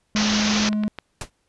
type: tone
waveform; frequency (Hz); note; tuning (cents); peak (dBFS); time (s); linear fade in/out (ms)
triangle; 211.5; G#3; +32; -18; 0.15-0.88; 0
type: low-pass noise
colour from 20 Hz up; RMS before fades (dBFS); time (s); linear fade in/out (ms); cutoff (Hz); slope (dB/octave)
white; -24; 0.16-0.69; 0; 6400; 96
type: clicks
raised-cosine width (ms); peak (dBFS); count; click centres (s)
0.3; -15; 3; 0.73 / 0.836 / 0.987
type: noise with exponential decay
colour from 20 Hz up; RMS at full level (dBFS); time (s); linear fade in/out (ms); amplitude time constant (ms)
pink; -24; 1.21-1.3; 2; 19
effects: pink hiss -69 dBFS RMS until 1.48 s + resampled to 24000 Hz